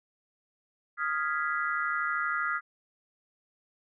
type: chord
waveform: sine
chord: F half-diminished seventh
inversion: third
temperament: equal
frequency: 1244.5 / 1396.9 / 1661.2 / 1975.5 Hz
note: Eb6 / F6 / Ab6 / Cb7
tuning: 0 / 0 / 0 / 0 cents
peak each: -32 / -31 / -35 / -36 dBFS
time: 0.97-2.61 s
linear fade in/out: 50 ms
effects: none